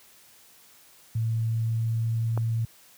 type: tone with pitch glide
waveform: sine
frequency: 112.9 to 113.95 Hz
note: A2 to A#2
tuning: +45 to -39 cents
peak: -23 dBFS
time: 1.15-2.65 s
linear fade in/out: 5 ms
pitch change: +16 cents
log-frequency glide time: 1.29-2.19 s
type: click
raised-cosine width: 1 ms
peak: -18 dBFS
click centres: 2.376 s
effects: white hiss -55 dBFS RMS until 2.97 s + high-pass 60 Hz 12 dB/octave